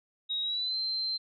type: tone with pitch glide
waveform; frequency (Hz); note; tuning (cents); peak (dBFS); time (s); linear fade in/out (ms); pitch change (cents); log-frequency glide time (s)
sine; 3800 to 4120; A#7 to C8; +33 to -28; -29; 0.29-1.18; 20; +139; 0.42-0.77
effects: none